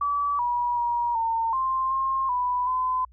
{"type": "tone with pitch steps", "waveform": "sine", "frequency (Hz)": [1149, 966, 953, 909, 1051, 1066, 990, 1019], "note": ["D6", "B5", "A#5", "A#5", "C6", "C6", "B5", "C6"], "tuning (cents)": [-38, -39, 38, -44, 7, 32, 4, -46], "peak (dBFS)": -22, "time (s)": [0.01, 3.05], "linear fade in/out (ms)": 5, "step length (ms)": 380, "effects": ["added 60 Hz sine -50 dBFS peak until 3.12 s"]}